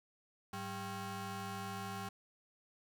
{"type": "ring-modulated tone", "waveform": "20% pulse", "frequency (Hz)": 296.4, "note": "D4", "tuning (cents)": 16, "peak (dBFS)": -33, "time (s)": [0.53, 2.09], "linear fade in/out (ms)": 5, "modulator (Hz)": 488, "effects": []}